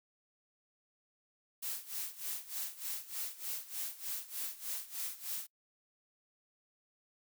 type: noise with tremolo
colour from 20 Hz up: blue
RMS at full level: -38 dBFS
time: 1.62-5.47 s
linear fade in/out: 10 ms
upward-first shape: sine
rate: 3.3 Hz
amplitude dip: 85%
effects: noise-tail reverb RT60 0.1 s tail -24 dB re dry